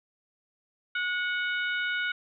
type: harmonic tone with a mistuned harmonic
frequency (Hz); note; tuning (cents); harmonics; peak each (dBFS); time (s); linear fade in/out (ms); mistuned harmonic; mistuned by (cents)
740; F#5; 0; 2 / 3 / 4 / 5; -28 / -35 / -38 / -40; 0.95-2.12; 5; 2; -29
effects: none